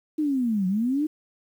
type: linear two-way sweep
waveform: sine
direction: down then up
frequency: 314.3 to 180 to 314.3 Hz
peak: -21 dBFS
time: 0.18-1.07 s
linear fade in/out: 10 ms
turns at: 0.67 s
effects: 9-bit